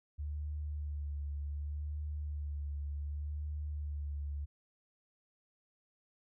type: tone with vibrato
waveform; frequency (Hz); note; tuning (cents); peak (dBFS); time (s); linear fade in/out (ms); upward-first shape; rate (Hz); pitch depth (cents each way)
sine; 73.42; D2; 0; -36; 0.18-4.46; 20; sine; 0.67; 31
effects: none